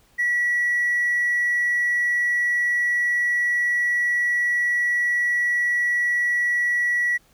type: tone with hard clipping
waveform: sine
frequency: 1938 Hz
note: B6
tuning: 33 cents flat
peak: -19 dBFS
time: 0.18-7.18 s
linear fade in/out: 20 ms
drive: 1 dB
effects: pink hiss -59 dBFS RMS until 7.33 s